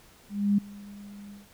sine tone with ADSR envelope, 202.9 Hz, G#3, 40 cents flat, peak -18 dBFS, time 0.29-1.47 s, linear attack 290 ms, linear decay 7 ms, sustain -23 dB, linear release 140 ms, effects pink hiss -56 dBFS RMS until 1.53 s

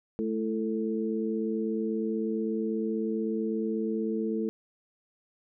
sine tone cluster, 218.1 / 334.3 / 443 Hz, A3 / E4 / A4, -15 / +24 / +12 cents, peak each -30 / -33 / -32 dBFS, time 0.19-4.49 s, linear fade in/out 0 ms, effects none

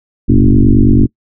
sine tone with frequency modulation, 117.7 Hz, A#2, 17 cents sharp, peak -4 dBFS, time 0.28-1.07 s, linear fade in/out 20 ms, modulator 49 Hz, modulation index 4, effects noise-tail reverb RT60 0.1 s tail -25 dB re dry

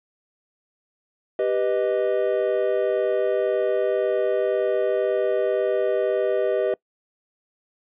triangle chord, G augmented, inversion none, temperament equal, 392 / 493.9 / 622.3 Hz, G4 / B4 / D#5, 0 / 0 / 0 cents, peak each -22 dBFS, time 1.39-6.74 s, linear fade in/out 2 ms, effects noise-tail reverb RT60 0.1 s tail -24 dB re dry + resampled to 8000 Hz

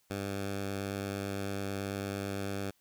10% pulse tone, 99 Hz, G2, 18 cents sharp, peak -26 dBFS, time 0.1-2.71 s, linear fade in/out 10 ms, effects white hiss -71 dBFS RMS until 2.8 s

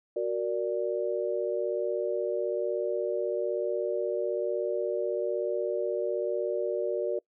sine chord, Gb augmented, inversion none, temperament equal, 370 / 466.2 / 587.3 Hz, Gb4 / Bb4 / D5, 0 / 0 / 0 cents, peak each -31 dBFS, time 0.16-7.19 s, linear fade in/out 5 ms, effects noise-tail reverb RT60 0.1 s tail -24 dB re dry

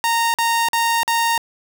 sawtooth tone bursts, 925 Hz, A#5, 14 cents flat, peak -12 dBFS, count 4, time 0.04-1.378 s, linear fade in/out 0 ms, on 300 ms, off 46 ms, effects none

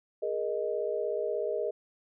sine chord, Ab suspended second, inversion none, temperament equal with one note detuned, 415.3 / 471.9 / 622.3 Hz, Ab4 / Bb4 / Eb5, 0 / +21 / 0 cents, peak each -33 dBFS, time 0.22-1.71 s, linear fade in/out 10 ms, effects none

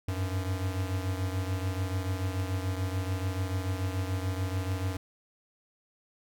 square beating tone pair, 92.5 / 99.4 Hz, F#2 / G2, 0 / +25 cents, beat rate 6.9 Hz, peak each -31 / -36 dBFS, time 0.08-4.97 s, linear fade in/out 5 ms, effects none

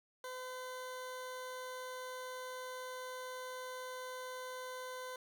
20% pulse tone, 509 Hz, C5, 48 cents flat, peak -38 dBFS, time 0.24-5.16 s, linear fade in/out 2 ms, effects none

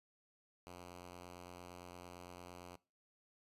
5% pulse tone, 88.8 Hz, F2, 29 cents sharp, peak -40 dBFS, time 0.67-2.76 s, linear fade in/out 0 ms, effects noise-tail reverb RT60 0.3 s tail -21 dB re dry + resampled to 32000 Hz

